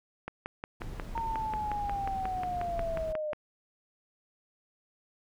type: click train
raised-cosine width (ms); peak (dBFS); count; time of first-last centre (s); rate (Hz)
0.5; -21; 18; 0.28-3.332; 5.57
type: noise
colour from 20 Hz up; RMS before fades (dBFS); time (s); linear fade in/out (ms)
brown; -40; 0.8-3.13; 10
type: linear sweep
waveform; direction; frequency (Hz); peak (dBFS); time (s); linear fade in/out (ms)
sine; down; 920 to 598; -31; 1.15-3.33; 5
effects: none